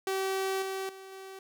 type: tone with level steps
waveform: sawtooth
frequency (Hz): 383.9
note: G4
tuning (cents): -36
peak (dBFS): -25 / -29 / -41 / -39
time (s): 0.07-1.39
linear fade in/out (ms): 2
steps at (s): 0.62 / 0.89 / 1.12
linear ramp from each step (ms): 2
effects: none